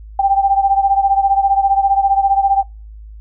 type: beating tone pair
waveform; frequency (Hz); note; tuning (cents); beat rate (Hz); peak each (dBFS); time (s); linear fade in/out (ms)
sine; 784 / 799; G5 / G5; 0 / +33; 15; -12 / -16; 0.19-2.63; 5
effects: noise-tail reverb RT60 0.3 s tail -25 dB re dry + added 53 Hz sine -32 dBFS peak until 3.2 s